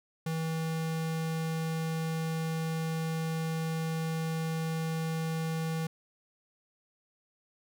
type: tone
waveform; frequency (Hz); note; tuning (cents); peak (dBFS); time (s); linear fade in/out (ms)
square; 161.5; E3; -35; -31; 0.26-5.87; 5
effects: none